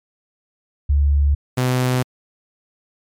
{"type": "tone pair in turn", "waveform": ["sine", "sawtooth"], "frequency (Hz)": [71.5, 126.85], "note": ["D2", "B2"], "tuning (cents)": [-46, 47], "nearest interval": "minor seventh", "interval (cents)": 993, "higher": "second", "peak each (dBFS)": -12, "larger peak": "neither", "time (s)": [[0.89, 1.35], [1.57, 2.03]], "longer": "neither", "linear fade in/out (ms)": 10, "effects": ["MP3 96 kbps"]}